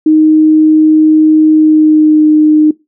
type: tone with pitch glide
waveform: sine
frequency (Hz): 311.1 to 306.3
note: D#4 to D#4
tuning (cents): 0 to -27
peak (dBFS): -3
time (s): 0.06-2.71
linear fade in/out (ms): 5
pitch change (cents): -27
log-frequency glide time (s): 1.53-2.28
effects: noise-tail reverb RT60 0.2 s tail -20 dB re dry